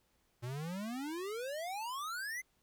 square exponential sweep, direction up, 116.54 to 2100 Hz, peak -39 dBFS, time 0.42-2.42 s, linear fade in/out 20 ms, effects pink hiss -75 dBFS RMS until 2.62 s

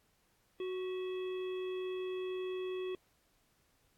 harmonic tone with a mistuned harmonic, 370 Hz, F#4, in tune, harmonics 1 / 3 / 5 / 7 / 9, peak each -36 / -53 / -58 / -53 / -54 dBFS, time 0.6-2.95 s, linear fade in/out 2 ms, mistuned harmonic 5, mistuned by +77 cents, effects pink hiss -73 dBFS RMS until 3.97 s + AAC 64 kbps

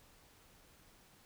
silence, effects pink hiss -64 dBFS RMS until 1.25 s

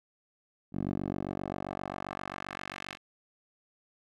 10% pulse tone with band-pass filter sweep, 47.55 Hz, F#1, 48 cents sharp, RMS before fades -37 dBFS, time 0.72-2.98 s, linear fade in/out 50 ms, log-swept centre 230 to 2600 Hz, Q 1.1, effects none

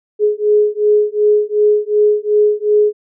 sine beating tone pair, 418.5 / 421.2 Hz, G#4 / G#4, +13 / +24 cents, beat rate 2.7 Hz, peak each -13 dBFS, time 0.19-2.93 s, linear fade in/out 50 ms, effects none

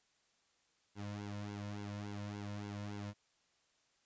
sawtooth tone with flanger, 102.6 Hz, G#2, 21 cents flat, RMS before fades -44 dBFS, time 0.95-3.14 s, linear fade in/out 50 ms, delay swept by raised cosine 1.6 to 2.6 ms, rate 3.5 Hz, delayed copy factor -1, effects white hiss -75 dBFS RMS until 4.05 s + resampled to 16000 Hz

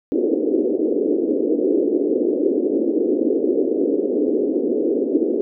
pink band-pass noise, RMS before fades -19 dBFS, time 0.12-5.41 s, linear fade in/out 0 ms, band 270 to 480 Hz, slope 48 dB/octave, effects none

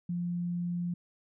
sine tone, 174.61 Hz, F3, in tune, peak -30 dBFS, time 0.09-0.94 s, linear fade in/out 5 ms, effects none

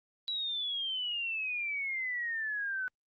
sine exponential sweep, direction down, 3931 to 1494 Hz, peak -32 dBFS, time 0.28-2.88 s, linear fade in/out 0 ms, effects Opus 48 kbps

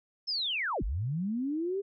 sine linear two-way sweep, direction down then up, 5340 to 37.07 to 407.3 Hz, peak -29 dBFS, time 0.27-1.82 s, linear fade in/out 20 ms, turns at 0.83 s, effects none

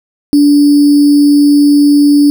sine tone with sample-and-hold, 289.6 Hz, D4, 24 cents flat, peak -3 dBFS, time 0.33-2.3 s, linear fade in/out 0 ms, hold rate 4900 Hz, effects none

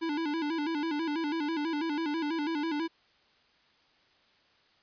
square tone with vibrato, 311.1 Hz, D#4, in tune, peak -30 dBFS, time 0.01-2.88 s, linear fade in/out 20 ms, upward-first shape square, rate 6.1 Hz, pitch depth 100 cents each way, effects white hiss -65 dBFS RMS until 4.82 s + resampled to 11025 Hz

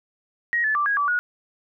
sine tone with pitch steps, 1888 / 1735 / 1172 / 1647 / 1154 / 1452 Hz, A#6 / A6 / D6 / G#6 / D6 / F#6, +22 / -25 / -4 / -15 / -31 / -33 cents, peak -19 dBFS, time 0.53-1.19 s, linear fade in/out 0 ms, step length 110 ms, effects none

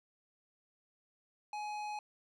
sine tone with tanh clipping, 840 Hz, G#5, 19 cents sharp, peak -40 dBFS, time 1.53-1.99 s, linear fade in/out 2 ms, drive 15 dB, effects none

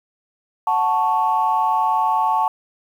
sine chord, F# minor, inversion none, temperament equal, 740 / 880 / 1108.7 Hz, F#5 / A5 / C#6, 0 / 0 / 0 cents, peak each -22 / -17 / -21 dBFS, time 0.67-2.48 s, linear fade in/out 2 ms, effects tanh soft clip ceiling -7 dBFS + 8-bit

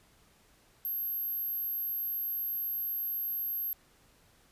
sine tone, 12544 Hz, G9, in tune, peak -31 dBFS, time 0.85-3.73 s, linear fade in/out 0 ms, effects pink hiss -64 dBFS RMS until 4.51 s + resampled to 32000 Hz

